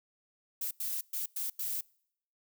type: noise bursts at uneven times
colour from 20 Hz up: violet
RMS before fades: -35 dBFS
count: 5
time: 0.61-0.71 / 0.8-1.01 / 1.13-1.26 / 1.36-1.5 / 1.59-1.81 s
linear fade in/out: 5 ms
effects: noise-tail reverb RT60 0.7 s tail -26 dB re dry